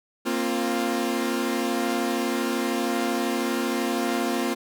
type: chord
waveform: sawtooth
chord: Bb suspended second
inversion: none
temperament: equal with one note detuned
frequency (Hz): 233.1 / 265.9 / 349.2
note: Bb3 / C4 / F4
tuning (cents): 0 / +28 / 0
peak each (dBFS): -24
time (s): 0.25-4.55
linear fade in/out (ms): 20
effects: none